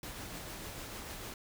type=noise with tremolo; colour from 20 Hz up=pink; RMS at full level=-43 dBFS; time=0.03-1.34 s; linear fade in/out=2 ms; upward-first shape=triangle; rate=6.7 Hz; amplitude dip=30%; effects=none